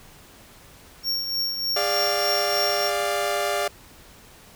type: tone with tremolo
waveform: square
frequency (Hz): 5520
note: F8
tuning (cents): -21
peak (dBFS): -22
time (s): 1.03-2.91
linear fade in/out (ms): 50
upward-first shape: triangle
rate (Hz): 3.3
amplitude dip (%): 55
type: chord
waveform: sawtooth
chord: D diminished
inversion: second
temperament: equal with one note detuned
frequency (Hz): 407 / 587.3 / 698.5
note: Ab4 / D5 / F5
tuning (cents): -35 / 0 / 0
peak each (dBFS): -25 / -22 / -23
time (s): 1.76-3.68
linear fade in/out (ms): 5
effects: pink hiss -49 dBFS RMS until 4.55 s